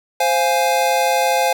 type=chord; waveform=square; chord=F minor; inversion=second; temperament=equal; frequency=523.3 / 698.5 / 830.6 Hz; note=C5 / F5 / Ab5; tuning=0 / 0 / 0 cents; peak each=-20 / -20 / -19 dBFS; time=0.2-1.53 s; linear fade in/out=5 ms; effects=none

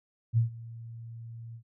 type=tone with ADSR envelope; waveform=sine; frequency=115.3 Hz; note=A#2; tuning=19 cents flat; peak=-19 dBFS; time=0.33-1.63 s; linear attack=44 ms; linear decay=120 ms; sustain=-21 dB; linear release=81 ms; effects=none

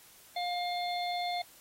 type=harmonic tone; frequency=708 Hz; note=F5; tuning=23 cents sharp; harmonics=1 / 3 / 5 / 6; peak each=-32 / -41 / -41 / -42 dBFS; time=0.36-1.42 s; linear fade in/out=5 ms; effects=white hiss -57 dBFS RMS until 1.6 s + AAC 48 kbps

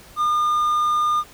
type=tone; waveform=triangle; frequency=1212 Hz; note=D#6; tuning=46 cents flat; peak=-15 dBFS; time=0.16-1.24 s; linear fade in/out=50 ms; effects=pink hiss -46 dBFS RMS until 1.33 s

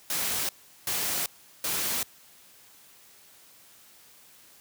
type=noise bursts; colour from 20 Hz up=white; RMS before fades=-29 dBFS; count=3; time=0.1-2.03 s; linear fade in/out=2 ms; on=390 ms; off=380 ms; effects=white hiss -55 dBFS RMS until 4.6 s + high-pass 60 Hz 12 dB/octave

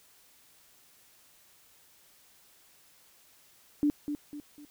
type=tone with echo; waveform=sine; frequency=293.7 Hz; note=D4; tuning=in tune; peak=-22 dBFS; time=3.83-3.9 s; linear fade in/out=0 ms; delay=250 ms; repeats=3; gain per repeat=-8 dB; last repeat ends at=4.65 s; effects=white hiss -61 dBFS RMS until 4.7 s

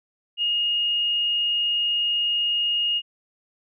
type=tone; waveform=sine; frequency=2856 Hz; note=F7; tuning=38 cents sharp; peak=-20 dBFS; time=0.37-3.02 s; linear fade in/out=50 ms; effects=none

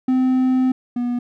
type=tone pair in turn; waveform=triangle; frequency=257.5 / 243 Hz; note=C4 / B3; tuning=-28 / -28 cents; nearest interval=minor second; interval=100 cents; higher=first; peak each=-12 / -17 dBFS; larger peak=first; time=0.08-0.72 / 0.96-1.19 s; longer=first; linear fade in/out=5 ms; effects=none

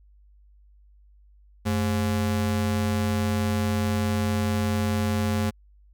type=ring-modulated tone; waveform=square; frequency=155.56 Hz; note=D#3; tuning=in tune; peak=-20 dBFS; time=1.65-5.51 s; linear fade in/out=20 ms; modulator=62.3 Hz; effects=added 50 Hz sine -52 dBFS peak until 5.93 s

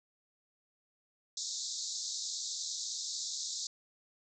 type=band-pass noise; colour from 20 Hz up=white; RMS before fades=-39 dBFS; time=1.37-3.67 s; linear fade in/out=2 ms; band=3700 to 7400 Hz; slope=96 dB/octave; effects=none

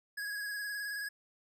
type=tone with vibrato; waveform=square; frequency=1661.2 Hz; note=G#6; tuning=in tune; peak=-37 dBFS; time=0.17-1.09 s; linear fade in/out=10 ms; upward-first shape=square; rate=19 Hz; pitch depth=24 cents each way; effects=none

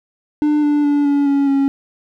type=tone with pitch steps; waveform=triangle; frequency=298.6 / 293.8 / 289.1 / 284.5 / 279.9 / 275.4 Hz; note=D4 / D4 / D4 / C#4 / C#4 / C#4; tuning=+29 / +1 / -27 / +45 / +17 / -11 cents; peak=-10 dBFS; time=0.42-1.68 s; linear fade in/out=0 ms; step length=210 ms; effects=none

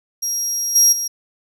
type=tone with level steps; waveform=35% pulse; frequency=5640 Hz; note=F8; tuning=16 cents sharp; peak=-17 / -7 / -18 dBFS; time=0.22-1.08 s; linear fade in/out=10 ms; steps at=0.75 / 0.92 s; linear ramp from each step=10 ms; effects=none

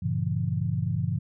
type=chord; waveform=sine; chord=G diminished seventh; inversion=none; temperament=just; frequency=98 / 117.6 / 141.12 / 169.34 Hz; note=G2 / Bb2 / Db3 / Fb3; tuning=0 / +16 / +31 / +47 cents; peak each=-30 dBFS; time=0.02-1.19 s; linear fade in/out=10 ms; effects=none

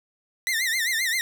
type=tone with vibrato; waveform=sawtooth; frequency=1937 Hz; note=B6; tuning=34 cents flat; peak=-19 dBFS; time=0.47-1.21 s; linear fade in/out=0 ms; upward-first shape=sine; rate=7.6 Hz; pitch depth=150 cents each way; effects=none

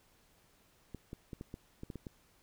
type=clicks; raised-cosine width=3 ms; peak=-30 dBFS; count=9; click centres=0.947 / 1.131 / 1.332 / 1.411 / 1.541 / 1.834 / 1.902 / 1.957 / 2.068 s; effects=pink hiss -68 dBFS RMS until 2.42 s

